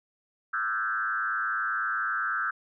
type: tone with frequency modulation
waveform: sine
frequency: 1437 Hz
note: F6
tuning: 49 cents sharp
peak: -26 dBFS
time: 0.53-2.51 s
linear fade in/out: 10 ms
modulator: 112 Hz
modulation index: 1.7
effects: none